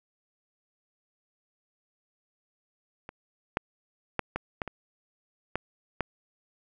clicks, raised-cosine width 0.5 ms, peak -25 / -10 / -11 / -15 / -15 / -21 / -13 / -12 dBFS, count 8, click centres 3.091 / 3.571 / 4.193 / 4.36 / 4.618 / 4.677 / 5.556 / 6.007 s, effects none

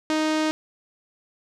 sawtooth tone with low-pass filter, 311.1 Hz, D#4, in tune, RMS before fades -23 dBFS, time 0.1-0.51 s, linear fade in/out 0 ms, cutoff 6100 Hz, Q 0.95, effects none

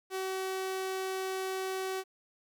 sawtooth tone, 379 Hz, F#4, 42 cents sharp, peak -29 dBFS, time 0.1-2.04 s, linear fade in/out 50 ms, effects 11-bit

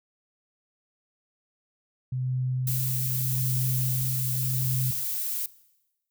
sine tone with tremolo, 127.9 Hz, C3, 39 cents flat, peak -25 dBFS, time 2.12-4.91 s, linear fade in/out 5 ms, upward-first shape sine, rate 0.82 Hz, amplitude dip 35%
violet noise, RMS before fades -30 dBFS, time 2.67-5.46 s, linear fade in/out 2 ms
effects noise-tail reverb RT60 1.0 s tail -20 dB re dry

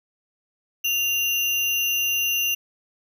sine tone with sample-and-hold, 2789 Hz, F7, 3 cents flat, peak -20 dBFS, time 0.84-2.55 s, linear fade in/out 10 ms, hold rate 8820 Hz, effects none

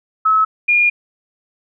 sine tone pair in turn, 1293 / 2423 Hz, E6 / D#7, -34 / -47 cents, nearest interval major seventh, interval 1087 cents, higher second, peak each -10 dBFS, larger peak neither, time 0.25-0.45 / 0.68-0.9 s, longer second, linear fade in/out 10 ms, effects none

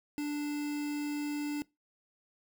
triangle tone with quantisation, 293.7 Hz, D4, in tune, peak -30 dBFS, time 0.18-1.62 s, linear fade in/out 0 ms, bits 7, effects noise-tail reverb RT60 0.2 s tail -21 dB re dry

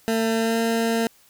20% pulse tone with pitch glide, 224.9 to 228.2 Hz, A3 to A#3, +38 to -37 cents, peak -15 dBFS, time 0.08-1.07 s, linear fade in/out 0 ms, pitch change +25 cents, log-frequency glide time 0.36-0.59 s, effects white hiss -56 dBFS RMS until 1.29 s

